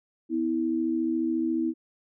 sine tone pair together, 250 / 324.2 Hz, B3 / E4, +21 / -29 cents, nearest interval major third, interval 450 cents, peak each -29 / -25 dBFS, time 0.29-1.74 s, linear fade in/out 50 ms, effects none

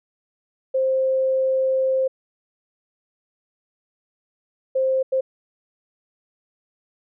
sine tone bursts at uneven times, 526 Hz, C5, 9 cents sharp, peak -17 dBFS, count 3, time 0.74-2.08 / 4.75-5.03 / 5.12-5.21 s, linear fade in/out 10 ms, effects none

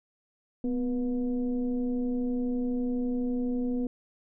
sine tone with frequency modulation, 250 Hz, B3, 21 cents sharp, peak -26 dBFS, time 0.64-3.87 s, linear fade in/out 2 ms, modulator 234 Hz, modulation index 0.65, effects none

